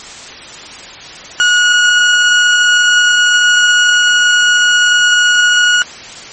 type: tone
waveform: 30% pulse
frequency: 1452 Hz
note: F#6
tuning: 33 cents flat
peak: -4 dBFS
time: 1.4-5.82 s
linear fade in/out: 0 ms
effects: white hiss -30 dBFS RMS until 6.32 s + MP3 32 kbps